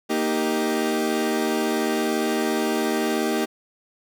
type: chord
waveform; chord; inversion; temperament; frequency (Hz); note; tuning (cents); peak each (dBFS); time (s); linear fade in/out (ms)
30% pulse; Eb major; second; equal; 233.1 / 311.1 / 392; Bb3 / Eb4 / G4; 0 / 0 / 0; -23; 0.09-3.46; 20
effects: none